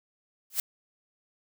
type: noise with exponential growth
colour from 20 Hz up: blue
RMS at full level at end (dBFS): -22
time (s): 0.5-0.6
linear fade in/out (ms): 2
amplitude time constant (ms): 21
effects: none